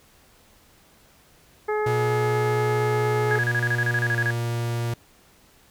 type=harmonic tone; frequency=424.3 Hz; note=G#4; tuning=37 cents sharp; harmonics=1 / 2 / 3 / 4 / 5; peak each=-23 / -29 / -33 / -35 / -37 dBFS; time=1.68-3.39 s; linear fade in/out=10 ms
type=tone with pitch glide; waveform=45% pulse; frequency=120 to 117.94 Hz; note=B2 to A#2; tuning=-49 to +21 cents; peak=-24 dBFS; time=1.86-4.94 s; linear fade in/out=5 ms; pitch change=-30 cents; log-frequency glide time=4.04-4.13 s
type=tone bursts; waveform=sine; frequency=1661.2 Hz; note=G#6; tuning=in tune; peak=-21 dBFS; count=13; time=3.31-4.305 s; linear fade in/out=0 ms; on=47 ms; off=32 ms
effects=pink hiss -56 dBFS RMS until 5.7 s